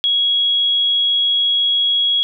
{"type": "tone", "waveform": "sine", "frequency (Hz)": 3322, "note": "G#7", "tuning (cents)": 0, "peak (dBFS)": -13, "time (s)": [0.04, 2.23], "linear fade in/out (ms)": 0, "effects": []}